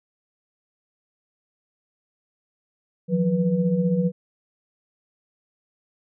sine tone cluster, 164.8 / 180.1 / 488.8 Hz, E3 / F#3 / B4, 0 / -46 / -18 cents, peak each -26 / -20 / -26 dBFS, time 3.08-4.12 s, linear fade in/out 50 ms, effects none

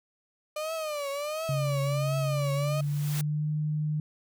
35% pulse tone with vibrato, 600 Hz, D5, 37 cents sharp, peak -29 dBFS, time 0.56-2.81 s, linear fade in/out 5 ms, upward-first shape triangle, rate 1.4 Hz, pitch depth 150 cents each way
sine tone with pitch glide, 138.59 to 152.01 Hz, C#3 to D#3, 0 to -40 cents, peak -26 dBFS, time 1.49-4 s, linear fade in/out 2 ms, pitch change +160 cents, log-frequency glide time 2.25-3.49 s
white noise with exponential growth, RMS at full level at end -35 dBFS, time 2.42-3.21 s, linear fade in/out 0 ms, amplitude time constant 170 ms
effects none

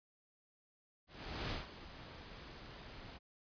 pink noise with ADSR envelope, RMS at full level -39 dBFS, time 1.07-3.19 s, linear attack 440 ms, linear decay 150 ms, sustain -13 dB, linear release 27 ms, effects resampled to 11025 Hz

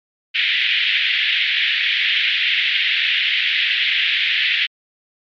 white band-pass noise, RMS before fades -18 dBFS, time 0.34-4.67 s, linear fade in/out 20 ms, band 1800 to 3500 Hz, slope 48 dB/octave, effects MP3 64 kbps

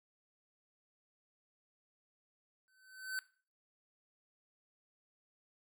square tone with exponential growth, 1526 Hz, G6, 47 cents flat, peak -35 dBFS, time 2.68-3.19 s, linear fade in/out 0 ms, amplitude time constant 110 ms, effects noise-tail reverb RT60 0.4 s tail -18 dB re dry

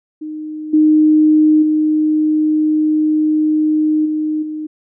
sine tone with level steps, 308 Hz, D#4, 17 cents flat, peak -23 / -7 / -11 / -15 / -21 dBFS, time 0.21-4.67 s, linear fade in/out 10 ms, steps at 0.73 / 1.62 / 4.05 / 4.42 s, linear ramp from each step 10 ms, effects none

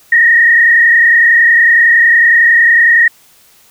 sine tone with frequency modulation, 1864.7 Hz, A#6, in tune, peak -4 dBFS, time 0.12-3.08 s, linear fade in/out 5 ms, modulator 30.9 Hz, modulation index 1.6, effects white hiss -46 dBFS RMS until 3.7 s

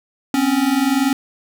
square tone pair together, 255.5 / 276 Hz, C4 / C#4, -41 / -7 cents, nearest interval minor second, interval 134 cents, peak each -20 / -17 dBFS, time 0.34-1.13 s, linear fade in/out 2 ms, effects none

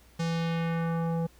square tone with low-pass filter sweep, 166.1 Hz, E3, 13 cents sharp, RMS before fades -29 dBFS, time 0.19-1.27 s, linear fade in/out 10 ms, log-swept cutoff 6600 to 640 Hz, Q 1.3, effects added 60 Hz sine -57 dBFS peak until 1.39 s + pink hiss -60 dBFS RMS until 1.39 s

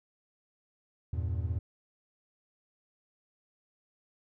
triangle chord, E diminished, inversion none, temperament equal, 82.41 / 98 / 116.54 Hz, E2 / G2 / Bb2, 0 / 0 / 0 cents, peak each -30 / -34 / -35 dBFS, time 1.13-1.59 s, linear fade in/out 5 ms, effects none

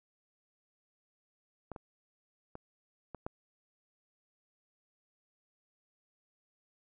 clicks, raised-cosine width 1 ms, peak -27 / -30 / -30 / -28 / -23 dBFS, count 5, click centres 1.717 / 1.762 / 2.554 / 3.147 / 3.265 s, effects none

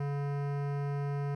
sine tone with hard clipping, 142.2 Hz, C#3, 45 cents sharp, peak -33 dBFS, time 0-1.35 s, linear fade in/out 5 ms, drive 18 dB, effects none

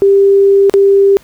sine tone with dropouts, 395.4 Hz, G4, 15 cents sharp, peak -4 dBFS, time 0.02-1.17 s, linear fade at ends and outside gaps 0 ms, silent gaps 0.697-0.739 s, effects pink hiss -44 dBFS RMS until 1.23 s

